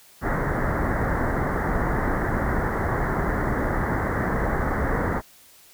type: low-pass noise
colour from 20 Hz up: pink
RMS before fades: -24 dBFS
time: 0.21-5.22 s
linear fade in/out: 50 ms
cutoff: 2000 Hz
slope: 96 dB/octave
effects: white hiss -52 dBFS RMS until 5.73 s